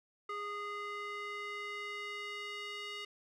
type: tone with band-pass filter sweep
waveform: square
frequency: 411.8 Hz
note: G#4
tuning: 15 cents flat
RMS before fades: -42 dBFS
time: 0.29-3.05 s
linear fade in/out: 5 ms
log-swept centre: 1400 to 2800 Hz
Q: 2
effects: none